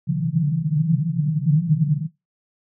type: band-pass noise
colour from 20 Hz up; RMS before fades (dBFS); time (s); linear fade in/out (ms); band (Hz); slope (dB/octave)
pink; -20; 0.07-2.08; 20; 140 to 170; 96
effects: noise-tail reverb RT60 0.2 s tail -18 dB re dry